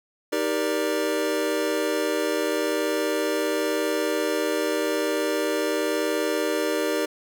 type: chord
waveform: square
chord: Eb major seventh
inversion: none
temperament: equal with one note detuned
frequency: 311.1 / 392 / 472.4 / 587.3 Hz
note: Eb4 / G4 / Bb4 / D5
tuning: 0 / 0 / +23 / 0 cents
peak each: -29 dBFS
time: 0.32-7.06 s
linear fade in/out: 10 ms
effects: none